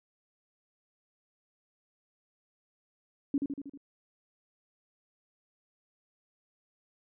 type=tone with echo; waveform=sine; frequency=280 Hz; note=C#4; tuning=18 cents sharp; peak=-24 dBFS; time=3.34-3.38 s; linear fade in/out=2 ms; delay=79 ms; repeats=5; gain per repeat=-4 dB; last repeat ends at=3.775 s; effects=none